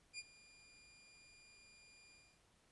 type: tone with ADSR envelope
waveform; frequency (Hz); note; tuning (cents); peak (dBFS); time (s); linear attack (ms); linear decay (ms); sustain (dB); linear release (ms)
20% pulse; 2411; D7; +45; -39; 0.13-2.42; 57; 38; -19; 290
effects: pink hiss -73 dBFS RMS until 2.71 s + resampled to 24000 Hz